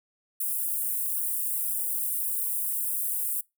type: high-pass noise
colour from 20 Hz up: white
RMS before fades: -29 dBFS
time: 0.4-3.41 s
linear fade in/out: 5 ms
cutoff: 8800 Hz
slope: 48 dB/octave
effects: noise-tail reverb RT60 0.2 s tail -23 dB re dry